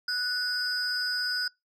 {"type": "tone cluster", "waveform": "sine", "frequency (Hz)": [1480, 4823, 5060], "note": ["F#6", "D8", "D#8"], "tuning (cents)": [0, 45, 28], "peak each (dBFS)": [-29, -31, -30], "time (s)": [0.08, 1.48], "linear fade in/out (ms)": 5, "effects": ["noise-tail reverb RT60 0.2 s tail -25 dB re dry", "tanh soft clip ceiling -22 dBFS"]}